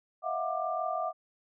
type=tone cluster; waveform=sine; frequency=643 / 685 / 730 / 1187 Hz; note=E5 / F5 / F#5 / D6; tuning=-43 / -34 / -24 / +18 cents; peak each=-35 / -37 / -34 / -35 dBFS; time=0.22-1.13 s; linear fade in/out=50 ms; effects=none

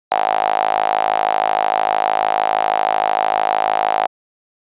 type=tone with high-pass filter; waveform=sawtooth; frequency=53.1 Hz; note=G#1; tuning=39 cents sharp; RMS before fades=-17 dBFS; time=0.11-4.07 s; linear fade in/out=10 ms; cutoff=750 Hz; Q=8.3; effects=resampled to 8000 Hz

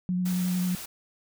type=tone with vibrato; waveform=sine; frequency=181 Hz; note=F#3; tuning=38 cents flat; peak=-24 dBFS; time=0.09-0.75 s; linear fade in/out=0 ms; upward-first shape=triangle; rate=11 Hz; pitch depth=21 cents each way
type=noise; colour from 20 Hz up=white; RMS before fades=-39 dBFS; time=0.25-0.86 s; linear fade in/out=10 ms
effects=none

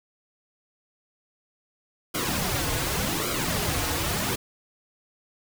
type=noise with flanger; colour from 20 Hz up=pink; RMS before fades=-27 dBFS; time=2.14-4.36 s; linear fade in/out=10 ms; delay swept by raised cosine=1.1 to 5.2 ms; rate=0.87 Hz; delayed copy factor=-0.75; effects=none

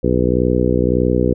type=harmonic tone; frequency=61.74 Hz; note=B1; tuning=in tune; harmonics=1 / 2 / 3 / 4 / 5 / 6 / 7 / 8; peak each=-21 / -21 / -21 / -21 / -21 / -21 / -21 / -21 dBFS; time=0.03-1.34 s; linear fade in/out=10 ms; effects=none

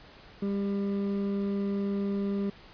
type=tone pair together; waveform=triangle; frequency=200 / 397.7 Hz; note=G3 / G4; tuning=+35 / +25 cents; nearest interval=octave; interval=1190 cents; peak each=-26 / -32 dBFS; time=0.42-2.5 s; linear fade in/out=5 ms; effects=pink hiss -52 dBFS RMS until 2.73 s + resampled to 11025 Hz

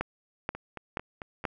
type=two click trains; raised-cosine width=0.5 ms; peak=-23 / -14 dBFS; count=5 / 4; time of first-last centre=0.55-1.441 / 0.01-1.452 s; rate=4.49 / 2.08 Hz; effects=none

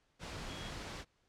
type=tone in noise; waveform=sine; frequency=3311 Hz; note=G#7; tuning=6 cents flat; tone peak=-51 dBFS; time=0.47-0.73 s; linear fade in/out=50 ms; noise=pink; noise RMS=-44 dBFS; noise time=0.19-1.05 s; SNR=-10 dB; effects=pink hiss -75 dBFS RMS until 1.28 s + low-pass 6000 Hz 12 dB/octave

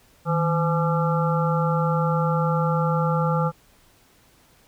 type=harmonic tone with a mistuned harmonic; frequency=170 Hz; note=F3; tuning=46 cents flat; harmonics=1 / 3 / 5 / 7 / 8; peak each=-21 / -26 / -28 / -29 / -30 dBFS; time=0.25-3.52 s; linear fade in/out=50 ms; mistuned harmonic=1; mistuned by=-130 cents; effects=pink hiss -57 dBFS RMS until 4.67 s

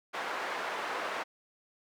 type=band-pass noise; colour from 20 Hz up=white; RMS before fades=-36 dBFS; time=0.13-1.24 s; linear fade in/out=20 ms; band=500 to 1400 Hz; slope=12 dB/octave; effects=none

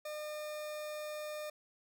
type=tone; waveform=40% pulse; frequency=605 Hz; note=D#5; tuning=49 cents flat; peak=-39 dBFS; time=0.05-1.5 s; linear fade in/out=5 ms; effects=none

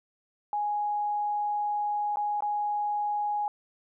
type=tone with dropouts; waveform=sine; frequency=830.6 Hz; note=G#5; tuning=in tune; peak=-26 dBFS; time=0.53-3.48 s; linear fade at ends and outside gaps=1 ms; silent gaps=2.159-2.17 / 2.406-2.423 s; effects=none

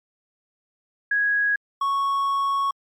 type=tone pair in turn; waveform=sine / triangle; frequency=1659 / 1107.2 Hz; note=G#6 / C#6; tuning=-2 / -2 cents; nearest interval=perfect fifth; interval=700 cents; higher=first; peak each=-18 dBFS; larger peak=neither; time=1.11-1.56 / 1.81-2.71 s; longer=second; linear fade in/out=5 ms; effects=MP3 96 kbps

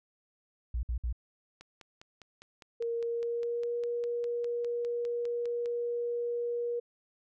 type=tone bursts; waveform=sine; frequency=59.4 Hz; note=A#1; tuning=33 cents sharp; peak=-29 dBFS; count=3; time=0.74-1.127 s; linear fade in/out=5 ms; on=91 ms; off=57 ms
type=click train; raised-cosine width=0.2 ms; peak=-32 dBFS; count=21; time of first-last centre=1.61-5.659 s; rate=4.94 Hz
type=tone with pitch glide; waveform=sine; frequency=466.2 to 476.5 Hz; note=A#4 to A#4; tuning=0 to +38 cents; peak=-30 dBFS; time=2.8-6.8 s; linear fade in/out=10 ms; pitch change=+38 cents; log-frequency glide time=2.98-3.77 s
effects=none

